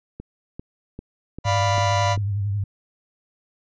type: click train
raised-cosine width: 3 ms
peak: -21 dBFS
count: 6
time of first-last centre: 0.2-2.176 s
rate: 2.53 Hz
type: chord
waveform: 40% pulse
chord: B diminished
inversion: first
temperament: equal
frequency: 587.3 / 698.5 / 987.8 Hz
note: D5 / F5 / B5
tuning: 0 / 0 / 0 cents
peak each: -25 / -24 / -22 dBFS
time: 1.44-2.17 s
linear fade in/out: 50 ms
type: tone with vibrato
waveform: sine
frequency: 101 Hz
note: G#2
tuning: 48 cents flat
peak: -21 dBFS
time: 1.45-2.64 s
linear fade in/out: 5 ms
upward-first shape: triangle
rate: 11 Hz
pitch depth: 76 cents each way
effects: resampled to 16000 Hz